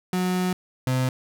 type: tone pair in turn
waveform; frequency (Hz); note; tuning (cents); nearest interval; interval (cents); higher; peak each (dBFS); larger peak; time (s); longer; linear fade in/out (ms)
35% pulse; 182.6 / 128.81; F#3 / C3; -23 / -27; tritone; 604; first; -20 / -19; second; 0.13-0.53 / 0.87-1.09; first; 2
effects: none